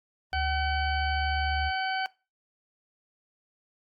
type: tone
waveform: sine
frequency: 74 Hz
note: D2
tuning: 14 cents sharp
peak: -29 dBFS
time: 0.32-1.72 s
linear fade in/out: 50 ms
type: harmonic tone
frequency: 760 Hz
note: F#5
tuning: 46 cents sharp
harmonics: 1 / 2 / 3 / 4 / 6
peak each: -30 / -32 / -38 / -38 / -41 dBFS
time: 0.33-2.06 s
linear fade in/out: 0 ms
effects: noise-tail reverb RT60 0.3 s tail -21 dB re dry + AAC 64 kbps